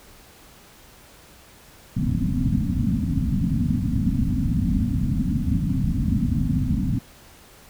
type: low-pass noise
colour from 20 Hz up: white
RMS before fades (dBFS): -22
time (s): 1.96-6.99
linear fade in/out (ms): 10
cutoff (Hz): 270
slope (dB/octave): 96
effects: pink hiss -49 dBFS RMS until 7.69 s